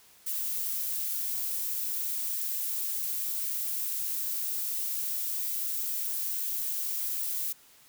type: noise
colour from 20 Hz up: violet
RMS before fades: -32 dBFS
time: 0.26-7.53 s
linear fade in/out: 10 ms
effects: white hiss -58 dBFS RMS until 7.88 s